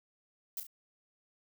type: noise with echo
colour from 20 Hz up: violet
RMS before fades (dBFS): -37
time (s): 0.57-0.6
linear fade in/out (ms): 2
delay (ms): 34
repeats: 2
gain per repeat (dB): -7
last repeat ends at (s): 0.668
effects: none